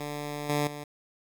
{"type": "tone with level steps", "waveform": "10% pulse", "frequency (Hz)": 146.83, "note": "D3", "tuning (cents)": 0, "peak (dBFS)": [-25, -17, -29], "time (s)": [0, 0.84], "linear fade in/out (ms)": 5, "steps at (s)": [0.49, 0.67], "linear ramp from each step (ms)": 5, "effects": ["9-bit"]}